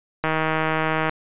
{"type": "click train", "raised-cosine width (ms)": 0.5, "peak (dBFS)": -7, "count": 136, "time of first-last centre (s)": [0.24, 1.094], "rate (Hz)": 158, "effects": ["resampled to 8000 Hz"]}